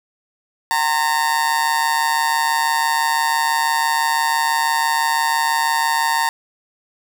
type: tone with amplitude modulation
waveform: 30% pulse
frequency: 915 Hz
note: A#5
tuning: 32 cents flat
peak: -10 dBFS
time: 0.71-6.29 s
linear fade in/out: 0 ms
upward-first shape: sine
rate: 146 Hz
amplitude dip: 75%
effects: none